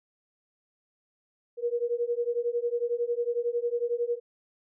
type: beating tone pair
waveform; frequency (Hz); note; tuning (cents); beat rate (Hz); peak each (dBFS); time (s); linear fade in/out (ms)
sine; 471.3 / 482.3; A#4 / B4; +19 / -41; 11; -29; 1.57-4.2; 50
effects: none